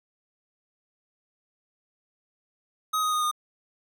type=tone with pitch steps; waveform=square; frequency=1260 / 1247.7 / 1235.5 / 1223.4 Hz; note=D#6 / D#6 / D#6 / D#6; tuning=+21 / +4 / -13 / -30 cents; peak=-24 dBFS; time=2.93-3.314 s; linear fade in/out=10 ms; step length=96 ms; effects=none